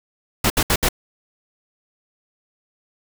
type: noise bursts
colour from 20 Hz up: pink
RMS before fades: -17 dBFS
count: 4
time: 0.44-0.888 s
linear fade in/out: 5 ms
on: 61 ms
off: 68 ms
effects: none